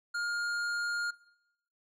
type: tone with hard clipping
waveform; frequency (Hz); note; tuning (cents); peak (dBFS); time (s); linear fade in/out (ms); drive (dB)
triangle; 1415; F6; +22; -33; 0.14-1.11; 10; 14
effects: noise-tail reverb RT60 0.8 s tail -20 dB re dry